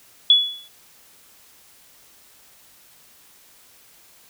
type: tone with exponential decay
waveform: sine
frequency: 3400 Hz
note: G#7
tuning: 40 cents sharp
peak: -7 dBFS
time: 0.3-0.68 s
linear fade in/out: 2 ms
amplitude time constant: 82 ms
effects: white hiss -52 dBFS RMS until 4.29 s